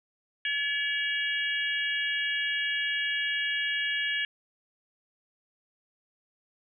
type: harmonic tone with a mistuned harmonic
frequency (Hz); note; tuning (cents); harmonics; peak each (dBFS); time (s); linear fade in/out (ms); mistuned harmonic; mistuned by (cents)
570; C#5; +48; 3 / 4 / 5 / 6; -30 / -34 / -32 / -35; 0.45-4.25; 2; 6; -71
effects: none